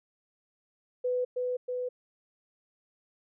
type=tone with echo; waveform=sine; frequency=498.5 Hz; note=B4; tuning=16 cents sharp; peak=-26 dBFS; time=1.04-1.25 s; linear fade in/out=10 ms; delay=320 ms; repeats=2; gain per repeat=-2 dB; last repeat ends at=1.89 s; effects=none